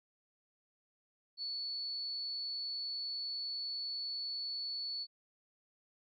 sine tone, 4435 Hz, C#8, in tune, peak -37 dBFS, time 1.37-5.07 s, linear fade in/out 50 ms, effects none

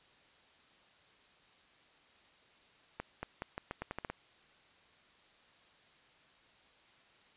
accelerating click train, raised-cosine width 0.5 ms, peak -23 dBFS, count 10, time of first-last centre 3-4.1 s, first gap 230 ms, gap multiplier 0.83, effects white hiss -64 dBFS RMS until 7.36 s + resampled to 8000 Hz

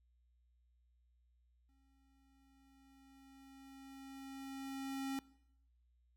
square tone with exponential growth, 270.4 Hz, C#4, 43 cents flat, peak -38 dBFS, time 1.69-5.19 s, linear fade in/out 0 ms, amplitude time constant 760 ms, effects noise-tail reverb RT60 0.8 s tail -22 dB re dry + added 60 Hz sine -70 dBFS peak until 6.16 s

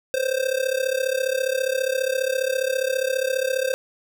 square tone with amplitude modulation, 523 Hz, C5, 1 cent flat, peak -18 dBFS, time 0.14-3.74 s, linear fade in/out 0 ms, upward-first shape sine, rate 34.8 Hz, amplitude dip 85%, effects none

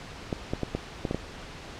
clicks, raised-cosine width 2 ms, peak -14 dBFS, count 7, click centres 0.328 / 0.535 / 0.633 / 0.75 / 1.052 / 1.111 / 1.146 s, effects pink hiss -42 dBFS RMS until 1.79 s + low-pass 5000 Hz 12 dB/octave

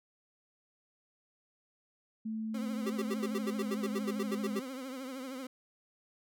sine tone with pitch glide, 220 to 210.4 Hz, A3 to G#3, 0 to +23 cents, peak -34 dBFS, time 2.25-4.6 s, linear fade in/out 10 ms, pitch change -77 cents, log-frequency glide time 2.53-3.98 s
30% pulse tone with vibrato, 261.6 Hz, C4, in tune, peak -37 dBFS, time 2.54-5.47 s, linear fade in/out 5 ms, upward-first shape triangle, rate 13 Hz, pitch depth 100 cents each way
square tone bursts, 389.4 Hz, G4, 12 cents flat, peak -33 dBFS, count 15, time 2.86-4.596 s, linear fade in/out 10 ms, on 42 ms, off 79 ms
effects none

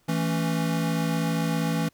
square chord, A major, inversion second, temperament equal, 164.81 / 220 / 277.2 Hz, E3 / A3 / C#4, 0 / 0 / 0 cents, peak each -26 / -31 / -31 dBFS, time 0.08-1.89 s, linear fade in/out 10 ms, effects pink hiss -65 dBFS RMS until 1.93 s

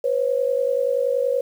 sine tone pair together, 493.9 / 544.4 Hz, B4 / C#5, 0 / -31 cents, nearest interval major second, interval 169 cents, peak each -21 dBFS, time 0.04-1.41 s, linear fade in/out 5 ms, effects 8-bit

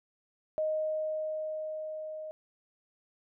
sine tone with level ramp, 622.3 Hz, D#5, in tune, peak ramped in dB -27 to -38 dBFS, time 0.58-2.31 s, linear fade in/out 0 ms, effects none

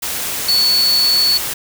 sine tone in noise, 4435 Hz, C#8, in tune, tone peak -11 dBFS, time 0.48-1.38 s, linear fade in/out 10 ms, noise white, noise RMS -22 dBFS, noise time 0.02-1.54 s, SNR +8 dB, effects none

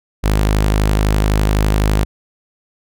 sawtooth tone, 51.91 Hz, G#1, in tune, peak -8 dBFS, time 0.23-2.05 s, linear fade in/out 20 ms, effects none

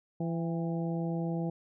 harmonic tone with a mistuned harmonic, 167.4 Hz, E3, 27 cents sharp, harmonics 1 / 2 / 3 / 4 / 5, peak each -31 / -37 / -41 / -43 / -45 dBFS, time 0.2-1.5 s, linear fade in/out 5 ms, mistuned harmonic 5, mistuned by -60 cents, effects none

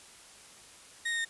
35% pulse tone with pitch steps, 1864.7 / 1850.8 / 1836.9 Hz, A#6 / A#6 / A#6, 0 / -13 / -26 cents, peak -28 dBFS, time 1.05-1.251 s, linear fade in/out 10 ms, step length 67 ms, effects white hiss -53 dBFS RMS until 1.29 s + resampled to 24000 Hz

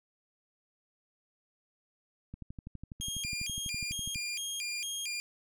click train, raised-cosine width 5 ms, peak -30 dBFS, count 23, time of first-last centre 2.34-4.158 s, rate 12.1 Hz
20% pulse tone with vibrato, 2794 Hz, F7, in tune, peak -29 dBFS, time 3.01-5.2 s, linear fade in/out 0 ms, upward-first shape square, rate 2.2 Hz, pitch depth 260 cents each way
effects none

